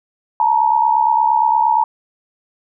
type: tone pair together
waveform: sine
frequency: 874 / 942.6 Hz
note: A5 / A#5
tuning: -12 / +19 cents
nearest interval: minor second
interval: 131 cents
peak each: -14 dBFS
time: 0.4-1.84 s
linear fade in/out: 2 ms
effects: none